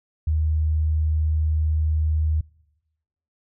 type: tone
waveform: sine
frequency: 77.78 Hz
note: D#2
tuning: in tune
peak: -18 dBFS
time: 0.27-2.41 s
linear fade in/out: 5 ms
effects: noise-tail reverb RT60 1.0 s tail -25 dB re dry